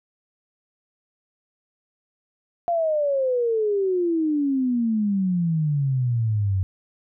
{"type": "exponential sweep", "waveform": "sine", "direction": "down", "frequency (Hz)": [698.5, 92.5], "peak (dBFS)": -19, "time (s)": [2.68, 6.63], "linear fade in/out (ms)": 0, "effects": []}